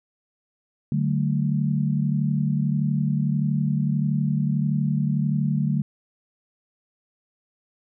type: chord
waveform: sine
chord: D major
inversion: none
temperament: equal with one note detuned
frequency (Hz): 146.83 / 188.45 / 220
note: D3 / F#3 / A3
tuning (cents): 0 / +32 / 0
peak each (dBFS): -22 / -26 / -26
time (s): 0.92-5.82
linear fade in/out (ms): 2
effects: none